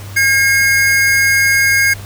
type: tone pair together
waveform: square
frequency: 1618 / 2157 Hz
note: G#6 / C#7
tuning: -46 / -48 cents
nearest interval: perfect fourth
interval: 498 cents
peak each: -13 / -13 dBFS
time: 0.16-1.94 s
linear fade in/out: 10 ms
effects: added 99 Hz sine -28 dBFS peak until 2.05 s + pink hiss -35 dBFS RMS until 2.05 s